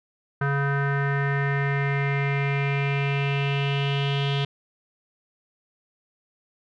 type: tone with low-pass filter sweep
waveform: square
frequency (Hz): 140.1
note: C#3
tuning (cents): +19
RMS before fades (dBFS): -24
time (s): 0.41-4.45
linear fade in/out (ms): 5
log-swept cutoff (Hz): 1500 to 3300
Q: 5.3
effects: none